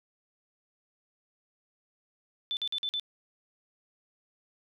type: tone bursts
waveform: sine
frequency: 3520 Hz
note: A7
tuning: in tune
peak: -29 dBFS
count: 5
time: 2.51-2.997 s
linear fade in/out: 0 ms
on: 59 ms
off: 48 ms
effects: none